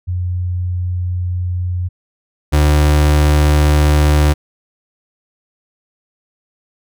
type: tone pair in turn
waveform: sine / 35% pulse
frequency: 89.6 / 75 Hz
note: F2 / D2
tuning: +45 / +37 cents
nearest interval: minor third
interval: 308 cents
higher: first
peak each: -16 / -7 dBFS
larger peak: second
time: 0.07-1.89 / 2.52-4.34 s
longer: neither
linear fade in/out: 20 ms
effects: none